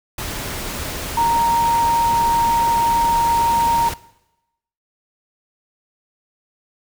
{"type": "tone in noise", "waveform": "sine", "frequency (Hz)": 930, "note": "A#5", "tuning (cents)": -4, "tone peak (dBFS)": -14, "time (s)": [1.17, 3.89], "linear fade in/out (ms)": 5, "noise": "pink", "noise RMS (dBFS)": -27, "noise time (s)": [0.18, 3.94], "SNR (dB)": 10, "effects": ["noise-tail reverb RT60 0.9 s tail -19 dB re dry"]}